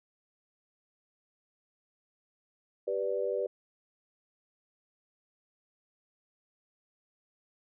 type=chord; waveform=sine; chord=G major; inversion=none; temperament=equal; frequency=392 / 493.9 / 587.3 Hz; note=G4 / B4 / D5; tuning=0 / 0 / 0 cents; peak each=-34 / -32 / -34 dBFS; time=2.87-3.47 s; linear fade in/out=10 ms; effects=none